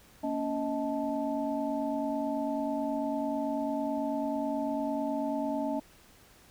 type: tone cluster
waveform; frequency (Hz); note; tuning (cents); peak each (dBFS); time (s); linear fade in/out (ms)
sine; 232.2 / 281.3 / 629 / 874; A#3 / C#4 / D#5 / A5; -7 / +26 / +19 / -12; -37 / -32 / -34 / -37; 0.23-5.8; 10
effects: pink hiss -58 dBFS RMS until 6.5 s